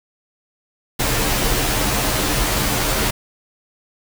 pink noise with comb filter, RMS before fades -19 dBFS, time 0.99-3.11 s, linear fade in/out 10 ms, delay 12 ms, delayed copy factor -0.75, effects none

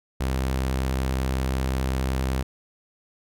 sawtooth tone with vibrato, 65.41 Hz, C2, in tune, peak -19 dBFS, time 0.2-2.43 s, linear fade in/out 10 ms, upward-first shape sine, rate 10 Hz, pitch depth 8 cents each way, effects none

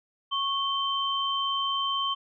sine tone pair together, 1100 / 3111 Hz, C#6 / G7, -14 / -14 cents, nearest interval octave + tritone, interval 1800 cents, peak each -28 dBFS, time 0.31-2.15 s, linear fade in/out 20 ms, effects none

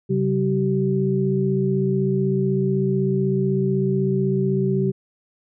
sine tone cluster, 135.3 / 191.3 / 384.4 Hz, C#3 / G3 / G4, -42 / -42 / -34 cents, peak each -22 dBFS, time 0.09-4.92 s, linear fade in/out 20 ms, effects none

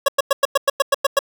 25% pulse tone bursts, 554.4 Hz, C#5, in tune, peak -8 dBFS, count 10, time 0.06-1.191 s, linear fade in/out 5 ms, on 24 ms, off 99 ms, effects none

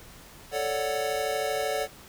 square chord, D major seventh, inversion second, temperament equal, 440 / 554.4 / 587.3 / 740 Hz, A4 / C#5 / D5 / F#5, 0 / 0 / 0 / 0 cents, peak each -33 dBFS, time 0.51-1.88 s, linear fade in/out 50 ms, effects pink hiss -49 dBFS RMS until 2.08 s

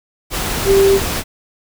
sine tone in noise, 392 Hz, G4, in tune, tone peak -8 dBFS, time 0.65-1 s, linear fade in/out 50 ms, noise pink, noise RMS -20 dBFS, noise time 0.3-1.24 s, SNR +9 dB, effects none

